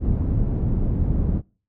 pink low-pass noise, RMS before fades -21 dBFS, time 0-1.42 s, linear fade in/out 50 ms, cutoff 220 Hz, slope 12 dB/octave, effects noise-tail reverb RT60 0.4 s tail -26 dB re dry

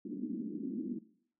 pink band-pass noise, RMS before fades -39 dBFS, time 0.05-0.99 s, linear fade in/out 10 ms, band 210 to 320 Hz, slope 48 dB/octave, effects noise-tail reverb RT60 0.6 s tail -18 dB re dry

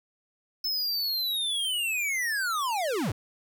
square linear sweep, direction down, 5274 to 75 Hz, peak -27 dBFS, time 0.64-3.12 s, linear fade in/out 5 ms, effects none

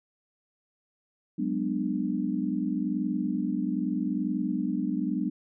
sine chord, G# half-diminished seventh, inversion third, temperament just, 186.89 / 207.7 / 249.2 / 299 Hz, F#3 / G#3 / B3 / D4, +18 / 0 / +16 / +31 cents, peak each -32 / -32 / -31 / -31 dBFS, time 1.38-5.3 s, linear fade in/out 10 ms, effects none

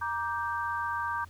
sine chord, G minor, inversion first, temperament just, 940.8 / 1176 / 1568 Hz, Bb5 / D6 / G6, +16 / +2 / 0 cents, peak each -33 / -34 / -34 dBFS, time 0.01-1.25 s, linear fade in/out 10 ms, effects added 86 Hz sine -49 dBFS peak until 1.29 s + pink hiss -59 dBFS RMS until 1.29 s

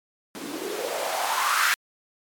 blue noise with band-pass filter sweep, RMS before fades -26 dBFS, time 0.35-1.74 s, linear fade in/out 0 ms, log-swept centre 240 to 1600 Hz, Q 4.4, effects MP3 96 kbps

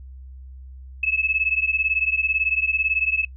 sine beating tone pair, 2588 / 2606 Hz, E7 / E7, -32 / -20 cents, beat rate 18 Hz, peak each -22 dBFS, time 1.03-3.25 s, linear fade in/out 5 ms, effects noise-tail reverb RT60 0.1 s tail -23 dB re dry + added 65 Hz sine -37 dBFS peak until 3.36 s

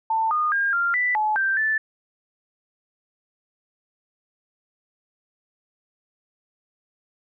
sine tone with pitch steps, 891 / 1225 / 1612 / 1391 / 1980 / 856 / 1569 / 1755 Hz, A5 / D#6 / G6 / F6 / B6 / A5 / G6 / A6, +22 / -27 / +48 / -7 / +4 / -48 / +1 / -5 cents, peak -19 dBFS, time 0.1-1.78 s, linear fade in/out 5 ms, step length 210 ms, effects none

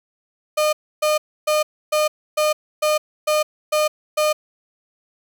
35% pulse tone bursts, 609 Hz, D#5, 37 cents flat, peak -14 dBFS, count 9, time 0.57-4.33 s, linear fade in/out 10 ms, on 160 ms, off 290 ms, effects none

